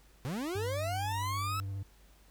40% pulse linear sweep, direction up, 116.7 to 1322 Hz, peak -33 dBFS, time 0.25-1.6 s, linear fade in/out 0 ms
triangle tone with vibrato, 98 Hz, G2, in tune, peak -33 dBFS, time 0.55-1.83 s, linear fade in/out 5 ms, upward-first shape triangle, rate 15 Hz, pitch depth 31 cents each way
effects added 50 Hz sine -59 dBFS peak until 2.3 s + pink hiss -64 dBFS RMS until 2.3 s

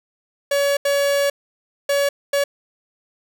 45% pulse tone bursts at uneven times, 565 Hz, C#5, 33 cents sharp, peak -16 dBFS, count 4, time 0.51-0.77 / 0.85-1.3 / 1.89-2.09 / 2.33-2.44 s, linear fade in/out 5 ms, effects none

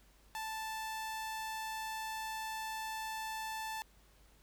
sawtooth tone, 880 Hz, A5, in tune, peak -35 dBFS, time 0.35-3.82 s, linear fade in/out 0 ms, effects added 50 Hz sine -64 dBFS peak until 4.42 s + pink hiss -67 dBFS RMS until 4.42 s

